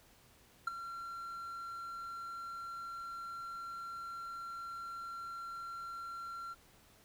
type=tone with ADSR envelope; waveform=triangle; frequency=1368 Hz; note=F6; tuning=36 cents flat; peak=-26 dBFS; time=0.67-6.55 s; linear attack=6 ms; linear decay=11 ms; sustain=-14 dB; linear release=30 ms; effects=pink hiss -64 dBFS RMS until 7.04 s